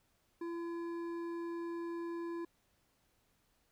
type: tone with hard clipping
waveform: triangle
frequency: 338.8 Hz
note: E4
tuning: 48 cents sharp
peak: -40 dBFS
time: 0.41-2.45 s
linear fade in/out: 5 ms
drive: 13 dB
effects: pink hiss -75 dBFS RMS until 3.71 s